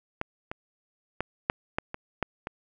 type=clicks; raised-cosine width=0.5 ms; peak=-14 / -19 / -13 / -7 / -11 / -19 / -11 / -18 dBFS; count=8; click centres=0.214 / 0.515 / 1.206 / 1.499 / 1.785 / 1.944 / 2.227 / 2.471 s; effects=none